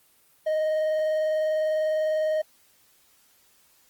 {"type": "tone with vibrato", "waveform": "triangle", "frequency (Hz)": 622.3, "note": "D#5", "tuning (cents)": 0, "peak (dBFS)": -20, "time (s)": [0.46, 2.42], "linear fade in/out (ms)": 10, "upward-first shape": "triangle", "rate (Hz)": 20, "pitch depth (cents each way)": 24, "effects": ["white hiss -61 dBFS RMS until 3.89 s", "Opus 24 kbps"]}